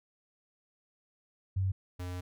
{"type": "tone pair in turn", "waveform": ["sine", "square"], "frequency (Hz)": [95.3, 89.82], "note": ["G2", "F2"], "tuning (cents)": [-48, 49], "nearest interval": "minor second", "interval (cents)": 103, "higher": "first", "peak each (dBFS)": [-27, -37], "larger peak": "first", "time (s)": [[1.56, 1.72], [1.99, 2.21]], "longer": "second", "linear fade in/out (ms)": 10, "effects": []}